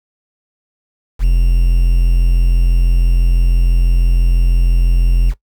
triangle tone with quantisation, 43.02 Hz, F1, 25 cents flat, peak -6 dBFS, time 1.19-5.34 s, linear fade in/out 50 ms, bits 6, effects noise-tail reverb RT60 0.1 s tail -18 dB re dry

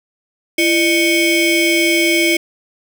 35% pulse ring-modulated tone, 943 Hz, A#5, 20 cents sharp, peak -7 dBFS, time 0.58-2.37 s, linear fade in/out 5 ms, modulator 1280 Hz, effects none

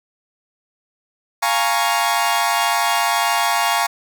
sawtooth chord, Bb minor seventh, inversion second, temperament equal, 698.5 / 830.6 / 932.3 / 1108.7 Hz, F5 / Ab5 / Bb5 / Db6, 0 / 0 / 0 / 0 cents, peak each -18 dBFS, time 1.42-3.87 s, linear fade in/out 10 ms, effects none

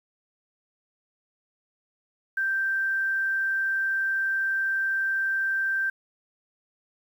sine tone, 1568 Hz, G6, in tune, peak -23 dBFS, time 2.37-5.9 s, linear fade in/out 5 ms, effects 9-bit

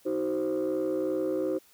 sine chord, C diminished, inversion first, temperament just, 314 / 376.7 / 523.3 Hz, Eb4 / Gb4 / C5, +16 / +31 / 0 cents, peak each -29 dBFS, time 0.05-1.59 s, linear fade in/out 20 ms, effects tanh soft clip ceiling -22 dBFS + white hiss -60 dBFS RMS until 1.73 s

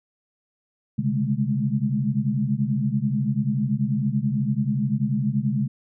sine tone cluster, 130.8 / 142.4 / 204.6 / 213.7 Hz, C3 / C#3 / G#3 / G#3, 0 / +47 / -26 / +50 cents, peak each -26 dBFS, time 0.98-5.68 s, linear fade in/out 10 ms, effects none

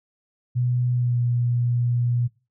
sine tone with pitch glide, 123.47 to 120.93 Hz, B2 to B2, 0 to -36 cents, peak -19 dBFS, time 0.55-2.28 s, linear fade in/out 20 ms, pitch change -36 cents, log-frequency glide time 0.93-1.19 s, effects noise-tail reverb RT60 0.3 s tail -21 dB re dry

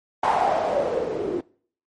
blue noise with low-pass filter sweep, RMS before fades -23 dBFS, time 0.23-1.41 s, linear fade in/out 5 ms, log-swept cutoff 890 to 350 Hz, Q 6.4, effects noise-tail reverb RT60 0.5 s tail -22 dB re dry + MP3 48 kbps

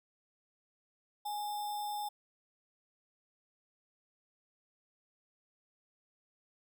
sine tone with sample-and-hold, 830.6 Hz, G#5, in tune, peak -35 dBFS, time 1.25-2.09 s, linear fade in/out 10 ms, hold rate 4410 Hz, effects none

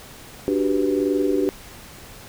sine chord, G major seventh, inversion second, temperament equal, 293.7 / 370 / 392 / 493.9 Hz, D4 / F#4 / G4 / B4, 0 / 0 / 0 / 0 cents, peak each -22 / -25 / -22 / -27 dBFS, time 0.48-1.49 s, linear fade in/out 0 ms, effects pink hiss -42 dBFS RMS until 2.28 s

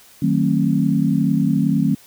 sine chord, D# diminished seventh, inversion none, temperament just, 155.56 / 186.68 / 224 / 268.8 Hz, D#3 / F#3 / A3 / C4, 0 / +16 / +31 / +47 cents, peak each -20 dBFS, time 0.22-1.95 s, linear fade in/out 5 ms, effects white hiss -48 dBFS RMS until 2.06 s

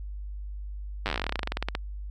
slowing click train, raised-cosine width 0.3 ms, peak -12 dBFS, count 25, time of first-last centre 1.06-1.751 s, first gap 9 ms, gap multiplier 1.09, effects added 50 Hz sine -34 dBFS peak until 2.1 s

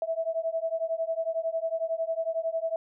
sine beating tone pair, 649 / 660 Hz, E5 / E5, -27 / +2 cents, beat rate 11 Hz, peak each -30 dBFS, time 0.02-2.76 s, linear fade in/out 2 ms, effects none

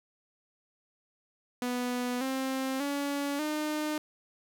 sawtooth tone with pitch steps, 246.9 / 264.6 / 283.6 / 304 Hz, B3 / C4 / C#4 / D#4, 0 / +20 / +40 / -40 cents, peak -26 dBFS, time 1.62-3.98 s, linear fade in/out 2 ms, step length 590 ms, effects 10-bit

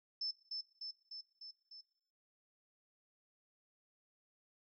sine tone with echo, 5274 Hz, E8, in tune, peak -37 dBFS, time 0.21-0.31 s, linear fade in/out 5 ms, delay 300 ms, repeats 5, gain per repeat -3 dB, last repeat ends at 1.81 s, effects noise-tail reverb RT60 0.7 s tail -17 dB re dry

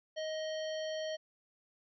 harmonic tone, 627 Hz, D#5, 13 cents sharp, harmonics 1 / 3 / 5 / 7 / 9, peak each -36 / -48 / -46 / -50 / -54 dBFS, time 0.16-1.17 s, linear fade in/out 20 ms, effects none

